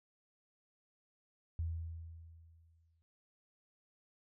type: tone with exponential decay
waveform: sine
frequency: 82.41 Hz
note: E2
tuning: in tune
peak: -33 dBFS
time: 1.59-3.02 s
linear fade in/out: 0 ms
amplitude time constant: 310 ms
effects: none